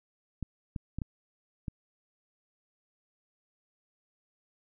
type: clicks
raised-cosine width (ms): 5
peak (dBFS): -22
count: 5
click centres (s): 0.427 / 0.762 / 0.986 / 1.018 / 1.682
effects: none